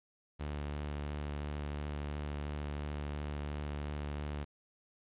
sawtooth tone with vibrato, 73.42 Hz, D2, in tune, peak -33 dBFS, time 0.39-4.45 s, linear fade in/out 20 ms, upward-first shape sine, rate 2.9 Hz, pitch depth 13 cents each way, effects resampled to 8000 Hz + 11-bit

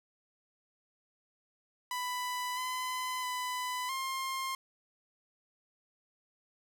sawtooth tone with pitch steps, 994 / 1014 / 1000 / 1062 Hz, B5 / B5 / B5 / C6, +11 / +45 / +21 / +25 cents, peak -30 dBFS, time 1.91-4.55 s, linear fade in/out 2 ms, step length 660 ms, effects none

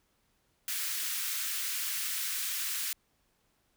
white high-pass noise, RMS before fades -34 dBFS, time 0.68-2.93 s, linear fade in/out 2 ms, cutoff 1400 Hz, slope 24 dB/octave, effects pink hiss -73 dBFS RMS until 3.76 s

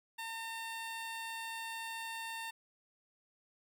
15% pulse tone, 907 Hz, A#5, 48 cents flat, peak -34 dBFS, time 0.18-2.51 s, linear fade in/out 10 ms, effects none

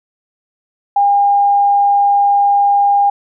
sine tone, 807 Hz, G#5, 50 cents flat, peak -8 dBFS, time 0.96-3.1 s, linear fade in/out 5 ms, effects none

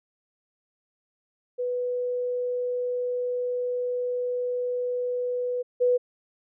sine tone pair in turn, 493.9 / 493.9 Hz, B4 / B4, 0 / 0 cents, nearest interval unison, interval 0 cents, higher neither, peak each -25 / -18 dBFS, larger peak second, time 1.58-5.63 / 5.8-5.98 s, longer first, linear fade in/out 20 ms, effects none

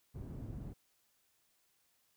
white low-pass noise, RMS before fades -45 dBFS, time 0.14-0.74 s, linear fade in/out 20 ms, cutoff 160 Hz, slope 12 dB/octave, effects white hiss -75 dBFS RMS until 2.16 s

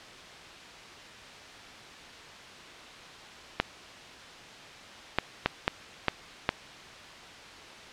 clicks, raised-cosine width 0.3 ms, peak -6 dBFS, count 6, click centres 3.6 / 5.186 / 5.46 / 5.679 / 6.083 / 6.491 s, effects white hiss -46 dBFS RMS until 7.92 s + low-pass 4000 Hz 12 dB/octave

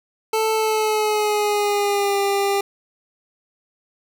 25% pulse tone with pitch glide, 440 to 398.8 Hz, A4 to G4, 0 to +30 cents, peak -14 dBFS, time 0.33-2.61 s, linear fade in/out 5 ms, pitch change -170 cents, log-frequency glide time 0.53-2.19 s, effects none

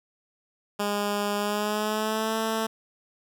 10% pulse tone with pitch glide, 204.9 to 222.2 Hz, G#3 to A3, -23 to +17 cents, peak -17 dBFS, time 0.79-2.67 s, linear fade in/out 10 ms, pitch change +140 cents, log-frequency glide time 1.37-2.36 s, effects none

